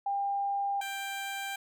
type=tone pair in turn; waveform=sine / 15% pulse; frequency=799 / 788.5 Hz; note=G5 / G5; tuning=+33 / +10 cents; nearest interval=unison; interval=23 cents; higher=first; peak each=-28 dBFS; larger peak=neither; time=0.06-0.81 / 0.81-1.56 s; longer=neither; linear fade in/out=5 ms; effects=none